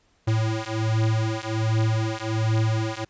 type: beating tone pair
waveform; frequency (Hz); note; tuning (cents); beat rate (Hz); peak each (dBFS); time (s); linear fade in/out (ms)
square; 110 / 111.3; A2 / A2; 0 / +20; 1.3; -25; 0.27-3.05; 10
effects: pink hiss -64 dBFS RMS until 3.09 s + resampled to 16000 Hz